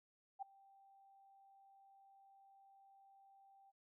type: tone with ADSR envelope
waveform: sine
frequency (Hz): 784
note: G5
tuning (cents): 0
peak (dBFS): -40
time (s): 0.39-3.72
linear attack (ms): 32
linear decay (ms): 7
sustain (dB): -24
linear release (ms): 30
effects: none